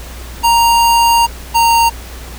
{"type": "tone pair in turn", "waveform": "square", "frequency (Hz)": [932.3, 925.3], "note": ["A#5", "A#5"], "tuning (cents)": [0, -13], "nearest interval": "unison", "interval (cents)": 13, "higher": "first", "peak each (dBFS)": -8, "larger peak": "neither", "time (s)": [[0.43, 1.27], [1.54, 1.9]], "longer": "first", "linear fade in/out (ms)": 20, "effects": ["added 60 Hz sine -28 dBFS peak until 2.38 s", "pink hiss -33 dBFS RMS until 2.38 s"]}